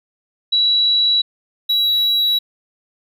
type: tone pair in turn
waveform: sine / triangle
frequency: 3915 / 3899 Hz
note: B7 / B7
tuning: -16 / -23 cents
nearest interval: unison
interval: 7 cents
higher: first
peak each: -12 dBFS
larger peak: neither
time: 0.52-1.22 / 1.69-2.39 s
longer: neither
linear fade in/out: 10 ms
effects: none